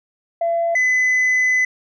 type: tone pair in turn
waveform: sine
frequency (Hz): 676 / 2013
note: E5 / B6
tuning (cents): +43 / +33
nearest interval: octave + perfect fifth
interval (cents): 1890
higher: second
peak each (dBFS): -15 / -11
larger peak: second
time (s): 0.41-0.75 / 0.75-1.65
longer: second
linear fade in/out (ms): 5
effects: tanh soft clip ceiling -13 dBFS